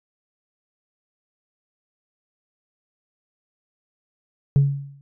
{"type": "tone with exponential decay", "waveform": "sine", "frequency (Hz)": 140, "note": "C#3", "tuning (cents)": 18, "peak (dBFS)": -8, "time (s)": [4.56, 5.01], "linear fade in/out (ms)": 0, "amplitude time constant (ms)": 97, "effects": ["tanh soft clip ceiling -10 dBFS"]}